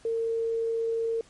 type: tone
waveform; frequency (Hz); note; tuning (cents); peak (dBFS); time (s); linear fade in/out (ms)
sine; 455.8; A#4; -39; -25; 0.05-1.21; 2
effects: pink hiss -57 dBFS RMS until 1.29 s + MP3 48 kbps